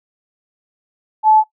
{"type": "tone", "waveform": "sine", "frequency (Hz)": 866, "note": "A5", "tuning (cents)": -28, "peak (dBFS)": -7, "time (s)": [1.23, 1.44], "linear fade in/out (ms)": 50, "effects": ["noise-tail reverb RT60 0.1 s tail -18 dB re dry"]}